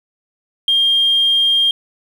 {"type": "tone", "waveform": "sine", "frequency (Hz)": 3210, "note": "G7", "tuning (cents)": 40, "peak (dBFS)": -10, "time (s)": [0.68, 1.71], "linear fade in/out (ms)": 2, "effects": ["tanh soft clip ceiling -6 dBFS", "7-bit"]}